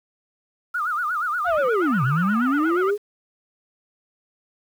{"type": "tone with vibrato", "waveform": "sine", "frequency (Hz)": 1324, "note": "E6", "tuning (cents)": 7, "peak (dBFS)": -21, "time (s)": [0.74, 2.91], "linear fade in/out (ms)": 10, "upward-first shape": "sine", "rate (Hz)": 8.4, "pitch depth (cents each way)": 190}
{"type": "linear two-way sweep", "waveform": "sine", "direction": "down then up", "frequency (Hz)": [740, 119.9, 423.5], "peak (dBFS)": -17, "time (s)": [1.44, 2.98], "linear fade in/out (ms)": 50, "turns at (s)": 2.04}
{"effects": ["tanh soft clip ceiling -14 dBFS", "8-bit"]}